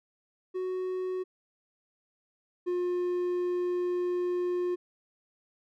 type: tone pair in turn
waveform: triangle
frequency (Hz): 370 / 356.5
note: F#4 / F4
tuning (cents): 0 / +36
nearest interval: minor second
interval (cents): 64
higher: first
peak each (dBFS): -28 / -25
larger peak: second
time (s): 0.54-1.24 / 2.66-4.76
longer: second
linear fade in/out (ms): 20
effects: none